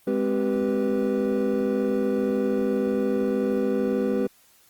triangle tone cluster, 207.1 / 260.2 / 389.1 / 490.9 Hz, G#3 / C4 / G4 / B4, -5 / -9 / -13 / -10 cents, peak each -25 dBFS, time 0.07-4.27 s, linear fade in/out 5 ms, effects white hiss -58 dBFS RMS until 4.69 s + Opus 24 kbps

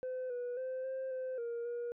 sine tone with pitch steps, 511 / 488.5 / 517 / 526 / 516 / 469.8 / 477.4 Hz, C5 / B4 / C5 / C5 / C5 / A#4 / A#4, -41 / -19 / -21 / +9 / -24 / +13 / +41 cents, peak -34 dBFS, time 0.03-1.92 s, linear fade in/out 0 ms, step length 270 ms, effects tanh soft clip ceiling -35 dBFS

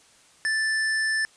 square tone, 1760 Hz, A6, in tune, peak -23 dBFS, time 0.45-1.25 s, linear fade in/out 0 ms, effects white hiss -56 dBFS RMS until 1.36 s + resampled to 22050 Hz

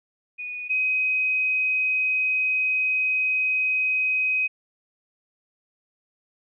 sine tone pair in turn, 2471 / 2520 Hz, D#7 / D#7, -13 / +21 cents, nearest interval unison, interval 34 cents, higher second, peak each -30 / -20 dBFS, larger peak second, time 0.38-0.69 / 0.69-4.48 s, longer second, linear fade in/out 20 ms, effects none

